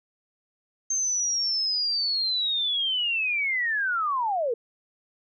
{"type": "linear sweep", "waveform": "sine", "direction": "down", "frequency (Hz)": [6360, 440], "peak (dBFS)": -23, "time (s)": [0.9, 4.54], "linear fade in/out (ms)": 5, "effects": []}